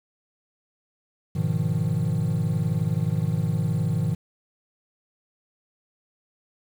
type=chord; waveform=triangle; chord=F half-diminished seventh; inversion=first; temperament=equal; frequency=103.83 / 123.47 / 155.56 / 174.61 Hz; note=Ab2 / Cb3 / Eb3 / F3; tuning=0 / 0 / 0 / 0 cents; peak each=-26 / -26 / -23 / -27 dBFS; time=1.35-4.15 s; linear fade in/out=10 ms; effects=8-bit